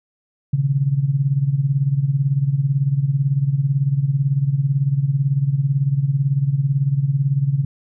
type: tone with tremolo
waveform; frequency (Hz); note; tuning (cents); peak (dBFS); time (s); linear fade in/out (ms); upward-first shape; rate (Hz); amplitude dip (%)
sine; 138.59; C#3; 0; -12; 0.53-7.65; 5; sine; 18; 75
effects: none